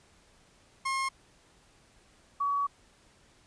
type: tone pair in turn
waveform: 30% pulse / sine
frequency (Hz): 1072 / 1132.2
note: C6 / C#6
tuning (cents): +42 / +36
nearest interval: minor second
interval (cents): 94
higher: second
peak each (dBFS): -26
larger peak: neither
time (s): 0.85-1.09 / 2.4-2.67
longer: second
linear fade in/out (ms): 10
effects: pink hiss -62 dBFS RMS until 3.46 s + resampled to 22050 Hz

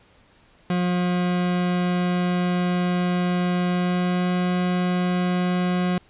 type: tone with pitch glide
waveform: 40% pulse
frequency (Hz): 178.6 to 179.84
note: F3 to F#3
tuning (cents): +39 to -49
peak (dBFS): -19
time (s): 0.7-5.98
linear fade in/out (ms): 2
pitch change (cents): +12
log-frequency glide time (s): 3.7-4.23
effects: pink hiss -56 dBFS RMS until 6.09 s + resampled to 8000 Hz

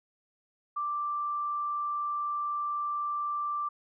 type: tone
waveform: sine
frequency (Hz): 1176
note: D6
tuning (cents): +2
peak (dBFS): -29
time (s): 0.76-3.69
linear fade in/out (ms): 10
effects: none

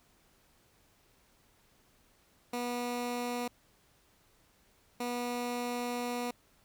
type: tone bursts at uneven times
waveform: 15% pulse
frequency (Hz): 243.1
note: B3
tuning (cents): -27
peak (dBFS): -27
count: 2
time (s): 2.53-3.48 / 5-6.31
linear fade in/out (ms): 5
effects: pink hiss -67 dBFS RMS until 6.64 s

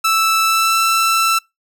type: tone with pitch glide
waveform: sawtooth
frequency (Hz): 1318.5 to 1332.3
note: E6 to E6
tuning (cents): 0 to +18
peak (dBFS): -9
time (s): 0.04-1.39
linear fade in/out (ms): 10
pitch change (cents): +18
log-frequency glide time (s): 0.44-0.79
effects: noise-tail reverb RT60 0.2 s tail -26 dB re dry

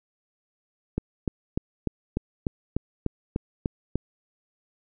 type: click train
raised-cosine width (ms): 3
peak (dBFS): -12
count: 11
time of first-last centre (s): 0.98-3.956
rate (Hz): 3.36
effects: none

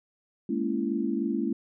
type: chord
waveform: sine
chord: A# half-diminished seventh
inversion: third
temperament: just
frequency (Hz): 209.8 / 233.1 / 279.7 / 335.6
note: G#3 / A#3 / C#4 / E4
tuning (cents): +18 / 0 / +16 / +31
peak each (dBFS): -31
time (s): 0.49-1.53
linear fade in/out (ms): 5
effects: none

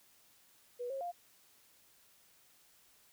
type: tone with pitch steps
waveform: sine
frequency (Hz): 488 / 541 / 701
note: B4 / C#5 / F5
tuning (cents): -21 / -42 / +6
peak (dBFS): -37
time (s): 0.79-1.12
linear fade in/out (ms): 20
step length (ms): 110
effects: white hiss -66 dBFS RMS until 3.12 s

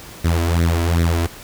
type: tone with flanger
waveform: sawtooth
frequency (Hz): 84.1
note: E2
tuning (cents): +35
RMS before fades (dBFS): -17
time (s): 0.24-1.27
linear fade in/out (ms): 10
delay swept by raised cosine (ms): 0.5 to 3.1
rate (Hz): 2.6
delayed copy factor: +0.75
effects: pink hiss -38 dBFS RMS until 1.43 s

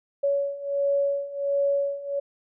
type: beating tone pair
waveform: sine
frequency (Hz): 561 / 562.4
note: C#5 / C#5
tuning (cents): +21 / +25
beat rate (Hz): 1.4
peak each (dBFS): -27 / -24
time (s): 0.23-2.2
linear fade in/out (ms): 10
effects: none

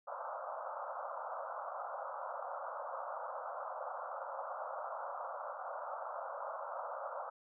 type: band-pass noise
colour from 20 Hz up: pink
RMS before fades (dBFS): -43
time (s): 0.07-7.3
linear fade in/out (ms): 10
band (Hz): 530 to 1400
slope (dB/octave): 96
effects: none

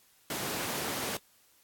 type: high-pass noise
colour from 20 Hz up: pink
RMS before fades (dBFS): -35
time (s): 0.3-1.17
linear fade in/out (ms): 2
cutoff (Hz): 180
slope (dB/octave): 12
effects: white hiss -64 dBFS RMS until 1.63 s + AAC 64 kbps

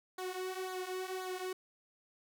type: tone with flanger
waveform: sawtooth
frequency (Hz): 371.4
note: F#4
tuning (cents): +7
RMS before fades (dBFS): -40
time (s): 0.18-1.53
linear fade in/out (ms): 5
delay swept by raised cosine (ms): 0.36 to 3.96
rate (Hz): 1.9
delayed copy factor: -0.75
effects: none

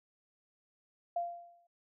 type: tone with exponential decay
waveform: sine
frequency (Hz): 692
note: F5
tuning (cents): -16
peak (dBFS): -29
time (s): 1.16-1.67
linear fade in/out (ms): 5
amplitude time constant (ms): 110
effects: none

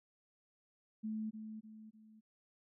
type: tone with echo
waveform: sine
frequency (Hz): 217.4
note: A3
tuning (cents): -21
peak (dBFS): -37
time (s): 1.03-1.31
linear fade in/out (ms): 20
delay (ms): 300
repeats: 3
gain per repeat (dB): -7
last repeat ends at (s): 2.21
effects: none

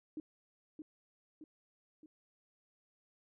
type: tone with echo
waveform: sine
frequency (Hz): 308.4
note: D#4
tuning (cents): -15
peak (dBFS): -39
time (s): 0.17-0.2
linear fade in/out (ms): 2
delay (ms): 620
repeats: 3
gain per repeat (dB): -5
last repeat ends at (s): 2.06
effects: none

